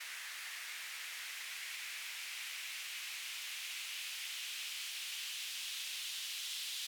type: noise with band-pass filter sweep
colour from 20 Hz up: blue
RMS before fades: -44 dBFS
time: 0-6.87 s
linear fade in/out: 10 ms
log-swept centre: 1900 to 3300 Hz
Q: 2.1
effects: none